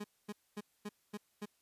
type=tone bursts; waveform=30% pulse; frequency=207.7 Hz; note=G#3; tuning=in tune; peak=-37 dBFS; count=6; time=0-1.458 s; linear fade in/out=10 ms; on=43 ms; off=240 ms; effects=white hiss -75 dBFS RMS until 1.61 s + resampled to 32000 Hz